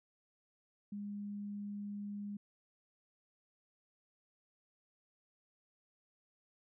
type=tone; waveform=sine; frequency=204.2 Hz; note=G#3; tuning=29 cents flat; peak=-40 dBFS; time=0.92-2.37 s; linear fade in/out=5 ms; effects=none